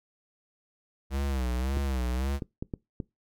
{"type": "tone with vibrato", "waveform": "square", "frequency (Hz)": 65.41, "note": "C2", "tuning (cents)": 0, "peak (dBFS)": -28, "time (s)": [1.1, 2.4], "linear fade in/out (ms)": 50, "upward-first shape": "sine", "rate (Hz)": 1.8, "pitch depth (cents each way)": 120}
{"type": "clicks", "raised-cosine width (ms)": 3, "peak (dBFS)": -20, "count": 5, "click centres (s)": [1.771, 2.422, 2.625, 2.738, 3.002]}
{"effects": ["noise-tail reverb RT60 0.2 s tail -23 dB re dry"]}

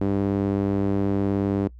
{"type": "tone with band-pass filter", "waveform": "sawtooth", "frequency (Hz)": 99.1, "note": "G2", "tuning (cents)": 19, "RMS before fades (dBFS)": -23, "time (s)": [0.01, 1.68], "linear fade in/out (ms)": 5, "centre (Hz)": 310, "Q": 1.5, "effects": ["noise-tail reverb RT60 0.1 s tail -23 dB re dry", "added 60 Hz sine -41 dBFS peak until 1.79 s"]}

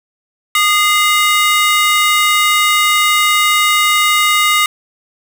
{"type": "ring-modulated tone", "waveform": "30% pulse", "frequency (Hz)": 1653, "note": "G#6", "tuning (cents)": -9, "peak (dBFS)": -4, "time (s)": [0.55, 4.66], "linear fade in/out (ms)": 2, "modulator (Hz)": 426, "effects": ["7-bit"]}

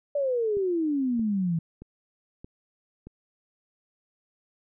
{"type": "exponential sweep", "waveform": "sine", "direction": "down", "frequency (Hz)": [587.3, 160], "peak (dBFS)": -23, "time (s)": [0.15, 1.59], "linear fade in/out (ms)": 5}
{"type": "click train", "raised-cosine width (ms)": 3, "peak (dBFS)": -29, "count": 5, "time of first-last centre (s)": [0.57, 3.07], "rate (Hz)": 1.6}
{"effects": []}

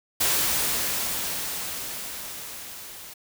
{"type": "noise with level ramp", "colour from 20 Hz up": "white", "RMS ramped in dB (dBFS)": [-22, -42], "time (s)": [0.2, 3.14], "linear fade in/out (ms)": 10, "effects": []}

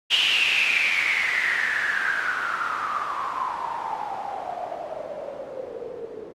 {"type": "noise with low-pass filter sweep", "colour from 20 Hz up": "blue", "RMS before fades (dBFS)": -26, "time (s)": [0.1, 6.33], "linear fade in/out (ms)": 20, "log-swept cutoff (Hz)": [3000, 410], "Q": 9.3, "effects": ["Opus 48 kbps"]}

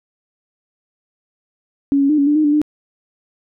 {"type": "tone with pitch steps", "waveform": "sine", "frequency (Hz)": [279.6, 277.7, 302.7, 281.6, 294.9, 308, 293, 300.6], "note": ["C#4", "C#4", "D#4", "C#4", "D4", "D#4", "D4", "D4"], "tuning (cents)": [15, 3, -48, 27, 7, -17, -4, 40], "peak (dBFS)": -11, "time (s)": [1.92, 2.616], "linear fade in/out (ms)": 0, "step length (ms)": 87, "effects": []}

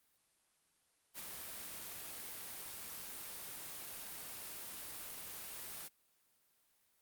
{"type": "noise with ADSR envelope", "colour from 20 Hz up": "white", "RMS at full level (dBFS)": -44, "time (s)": [1.14, 5.89], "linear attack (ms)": 49, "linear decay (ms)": 13, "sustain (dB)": -3, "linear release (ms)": 25, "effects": ["white hiss -75 dBFS RMS until 7.01 s", "Opus 32 kbps"]}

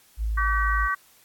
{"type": "tone", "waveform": "sine", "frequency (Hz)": 54.4, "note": "A1", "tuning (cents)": -19, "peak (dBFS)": -23, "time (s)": [0.17, 0.89], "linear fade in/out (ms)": 50}
{"type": "harmonic tone", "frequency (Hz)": 382.3, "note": "G4", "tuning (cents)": -43, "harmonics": [3, 4, 5], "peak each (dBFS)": [-25, -27, -29], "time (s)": [0.37, 0.95], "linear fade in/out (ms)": 10}
{"effects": ["white hiss -57 dBFS RMS until 1.24 s", "AAC 64 kbps"]}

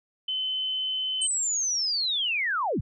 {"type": "tone", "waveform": "sine", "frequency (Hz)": 3048, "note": "G7", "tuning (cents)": -49, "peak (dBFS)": -26, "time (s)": [0.28, 1.27], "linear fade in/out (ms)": 5}
{"type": "linear sweep", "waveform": "sine", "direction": "down", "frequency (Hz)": [8550, 53.9], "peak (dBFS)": -24, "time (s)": [1.21, 2.81], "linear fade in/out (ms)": 10}
{"effects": []}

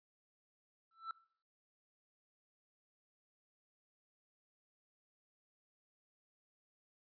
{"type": "tone with exponential growth", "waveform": "triangle", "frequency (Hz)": 1330, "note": "E6", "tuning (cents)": 15, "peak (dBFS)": -35, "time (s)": [0.91, 1.11], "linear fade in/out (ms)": 2, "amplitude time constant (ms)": 42, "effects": ["noise-tail reverb RT60 0.6 s tail -20 dB re dry", "resampled to 11025 Hz"]}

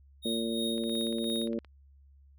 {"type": "tone with tremolo", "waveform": "square", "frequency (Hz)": 3729, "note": "A#7", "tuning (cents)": 0, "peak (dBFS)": -33, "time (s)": [0.22, 1.49], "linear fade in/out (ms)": 50, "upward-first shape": "sine", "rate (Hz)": 2.9, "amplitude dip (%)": 60}
{"type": "harmonic tone", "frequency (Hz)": 114.6, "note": "A#2", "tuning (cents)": -29, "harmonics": [2, 3, 4, 5], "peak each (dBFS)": [-32, -36, -38, -40], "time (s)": [0.25, 1.59], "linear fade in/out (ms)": 5}
{"type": "click train", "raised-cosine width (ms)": 0.3, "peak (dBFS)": -35, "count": 16, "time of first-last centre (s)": [0.78, 1.647], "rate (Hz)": 17.3}
{"effects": ["added 69 Hz sine -55 dBFS peak until 2.38 s"]}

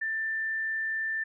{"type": "tone", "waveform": "sine", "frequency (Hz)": 1778, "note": "A6", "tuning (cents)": 18, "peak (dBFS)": -28, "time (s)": [0.01, 1.24], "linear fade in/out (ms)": 10, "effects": []}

